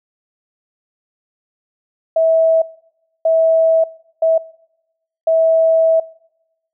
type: tone bursts at uneven times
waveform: sine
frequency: 650 Hz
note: E5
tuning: 24 cents flat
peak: -10 dBFS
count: 4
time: 2.16-2.62 / 3.25-3.84 / 4.22-4.38 / 5.27-6 s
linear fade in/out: 5 ms
effects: noise-tail reverb RT60 0.9 s tail -23 dB re dry